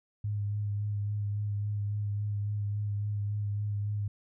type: tone with vibrato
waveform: sine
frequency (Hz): 103.2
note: G#2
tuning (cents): -10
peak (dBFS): -29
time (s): 0.24-4.08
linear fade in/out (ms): 5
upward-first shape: sine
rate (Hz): 3.6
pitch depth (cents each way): 20
effects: none